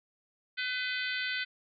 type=harmonic tone with a mistuned harmonic; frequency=503 Hz; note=B4; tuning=32 cents sharp; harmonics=3 / 4 / 5 / 6 / 7 / 8 / 9; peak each=-35 / -37 / -39 / -41 / -42 / -43 / -44 dBFS; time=0.57-1.45 s; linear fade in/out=20 ms; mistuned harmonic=6; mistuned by=+53 cents; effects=none